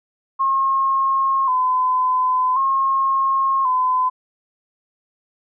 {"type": "tone with vibrato", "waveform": "sine", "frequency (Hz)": 1046.5, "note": "C6", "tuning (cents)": 0, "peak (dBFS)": -15, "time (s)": [0.39, 4.1], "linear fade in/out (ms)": 20, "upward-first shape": "square", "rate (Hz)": 0.46, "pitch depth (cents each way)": 51, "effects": []}